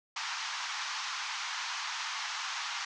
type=band-pass noise; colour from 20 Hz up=pink; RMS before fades=-37 dBFS; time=0.16-2.85 s; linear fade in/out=5 ms; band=870 to 6500 Hz; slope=48 dB/octave; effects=none